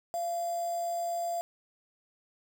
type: tone with quantisation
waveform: sine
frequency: 688 Hz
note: F5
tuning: 26 cents flat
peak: -30 dBFS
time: 0.14-1.41 s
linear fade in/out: 0 ms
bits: 7
effects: none